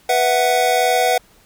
square chord, B suspended fourth, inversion none, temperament just, 493.9 / 658.5 / 740.8 Hz, B4 / E5 / F#5, 0 / -2 / +2 cents, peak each -20 / -21 / -17 dBFS, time 0.09-1.18 s, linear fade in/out 5 ms, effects pink hiss -52 dBFS RMS until 1.45 s

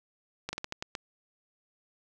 slowing click train, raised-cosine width 0.2 ms, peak -17 dBFS, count 7, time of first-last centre 0.49-0.952 s, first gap 40 ms, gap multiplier 1.26, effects none

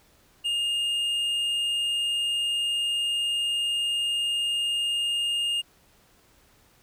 triangle tone with tanh clipping, 2830 Hz, F7, 22 cents sharp, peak -25 dBFS, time 0.44-5.62 s, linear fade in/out 20 ms, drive 10 dB, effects pink hiss -60 dBFS RMS until 6.82 s

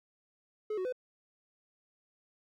triangle tone with pitch steps, 427.5 / 371.3 / 504 Hz, A4 / F#4 / B4, -50 / +6 / +35 cents, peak -30 dBFS, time 0.7-0.925 s, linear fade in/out 5 ms, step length 75 ms, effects none

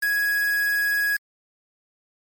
triangle tone with quantisation, 1664 Hz, G#6, 3 cents sharp, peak -18 dBFS, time 0.02-1.17 s, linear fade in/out 10 ms, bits 5, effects MP3 96 kbps

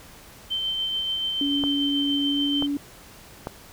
sine tone with tremolo, 3104 Hz, G7, 18 cents flat, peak -23 dBFS, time 0.5-2.67 s, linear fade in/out 20 ms, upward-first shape sine, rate 6.9 Hz, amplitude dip 25%
sine tone with pitch glide, 283.6 to 285.4 Hz, C#4 to D4, +40 to -49 cents, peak -23 dBFS, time 1.41-2.77 s, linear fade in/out 2 ms, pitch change +11 cents, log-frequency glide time 2.31-2.38 s
clicks, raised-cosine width 1 ms, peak -15 dBFS, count 3, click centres 1.638 / 2.624 / 3.471 s
effects pink hiss -47 dBFS RMS until 3.72 s

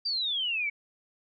sine exponential sweep, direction down, 4774 to 2222 Hz, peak -27 dBFS, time 0.05-0.7 s, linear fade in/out 10 ms, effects none

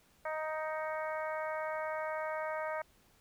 harmonic tone with a mistuned harmonic, 312 Hz, D#4, 5 cents sharp, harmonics 2 / 3 / 4 / 5 / 6 / 7, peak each -37 / -41 / -43 / -45 / -47 / -48 dBFS, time 0.25-2.82 s, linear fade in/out 5 ms, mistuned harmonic 7, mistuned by +22 cents, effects pink hiss -67 dBFS RMS until 3.2 s

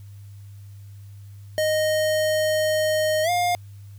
square tone with pitch glide, 620 to 708.1 Hz, D#5 to F5, -6 to +24 cents, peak -20 dBFS, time 1.58-3.55 s, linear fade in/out 0 ms, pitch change +230 cents, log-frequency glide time 3.23-3.3 s, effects added 100 Hz sine -39 dBFS peak until 3.98 s + white hiss -60 dBFS RMS until 3.98 s

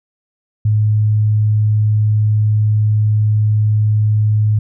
sine tone, 106.7 Hz, G#2, 47 cents sharp, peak -10 dBFS, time 0.65-4.59 s, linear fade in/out 5 ms, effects none

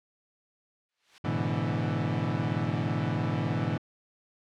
blue noise with exponential growth, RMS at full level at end -39 dBFS, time 0.89-1.18 s, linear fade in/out 0 ms, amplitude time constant 62 ms
30% pulse chord, E dominant seventh, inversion first, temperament equal with one note detuned, 106.25 / 123.47 / 146.83 / 164.81 Hz, G#2 / B2 / D3 / E3, +40 / 0 / 0 / 0 cents, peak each -30 dBFS, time 1.24-3.78 s, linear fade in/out 10 ms
effects low-pass 3000 Hz 12 dB/octave

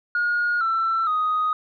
sine tone with pitch steps, 1434 / 1338 / 1248.4 Hz, F6 / E6 / D#6, +45 / +25 / +5 cents, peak -18 dBFS, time 0.15-1.53 s, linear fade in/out 2 ms, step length 460 ms, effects tanh soft clip ceiling -16 dBFS

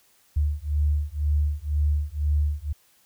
sine beating tone pair, 73.1 / 75.1 Hz, D2 / D2, -7 / +39 cents, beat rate 2 Hz, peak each -24 / -24 dBFS, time 0.36-2.73 s, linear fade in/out 10 ms, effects white hiss -61 dBFS RMS until 3.05 s

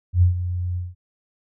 sine tone with ADSR envelope, 89.2 Hz, F2, 37 cents sharp, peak -10 dBFS, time 0.13-0.95 s, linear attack 89 ms, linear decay 120 ms, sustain -12 dB, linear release 190 ms, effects none

